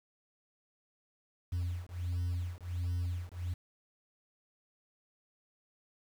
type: beating tone pair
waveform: sine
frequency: 87.3 / 88.7 Hz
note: F2 / F2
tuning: 0 / +27 cents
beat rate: 1.4 Hz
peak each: -34 / -34 dBFS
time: 1.52-3.54 s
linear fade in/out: 10 ms
effects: tanh soft clip ceiling -30 dBFS + 9-bit